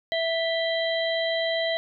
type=harmonic tone with a mistuned harmonic; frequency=659 Hz; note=E5; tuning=1 cent flat; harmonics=1 / 3 / 5 / 6; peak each=-25 / -30 / -32 / -33 dBFS; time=0.12-1.77 s; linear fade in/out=0 ms; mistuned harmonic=5; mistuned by=-66 cents; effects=none